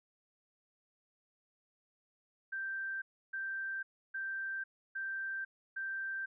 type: tone bursts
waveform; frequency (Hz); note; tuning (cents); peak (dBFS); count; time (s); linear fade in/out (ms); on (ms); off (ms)
sine; 1568; G6; 0; -36; 5; 2.52-6.26; 10; 500; 310
effects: none